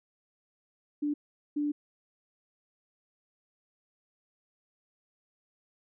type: tone bursts at uneven times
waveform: sine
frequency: 293.7 Hz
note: D4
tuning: in tune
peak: -27 dBFS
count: 2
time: 1.02-1.14 / 1.56-1.72 s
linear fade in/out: 10 ms
effects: none